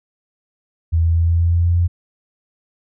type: tone with pitch steps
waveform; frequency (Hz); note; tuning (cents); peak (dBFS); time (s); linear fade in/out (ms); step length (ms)
sine; 82.41 / 83.03 / 83.66 / 84.29 / 84.92 / 85.56 / 86.21 / 86.86; E2 / E2 / E2 / E2 / F2 / F2 / F2 / F2; 0 / +13 / +26 / +39 / -48 / -35 / -22 / -9; -12; 0.92-1.88; 20; 120
effects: none